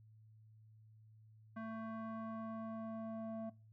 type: tone with low-pass filter sweep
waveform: square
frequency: 222.8 Hz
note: A3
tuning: 22 cents sharp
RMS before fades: -45 dBFS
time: 1.56-3.5 s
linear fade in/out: 10 ms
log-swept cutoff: 1400 to 760 Hz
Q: 2.9
effects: noise-tail reverb RT60 0.3 s tail -22 dB re dry + added 109 Hz sine -60 dBFS peak until 3.72 s